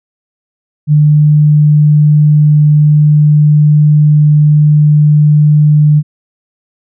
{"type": "tone", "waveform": "sine", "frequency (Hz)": 149.9, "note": "D3", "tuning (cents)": 36, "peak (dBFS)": -3, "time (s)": [0.87, 6.03], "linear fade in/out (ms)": 50, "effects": []}